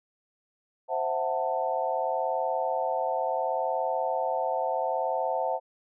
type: chord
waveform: sine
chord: F# half-diminished seventh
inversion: second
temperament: equal with one note detuned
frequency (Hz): 523.3 / 659.3 / 740 / 889.7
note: C5 / E5 / F#5 / A5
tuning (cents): 0 / 0 / 0 / +19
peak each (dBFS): -31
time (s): 0.88-5.6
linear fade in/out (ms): 50
effects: none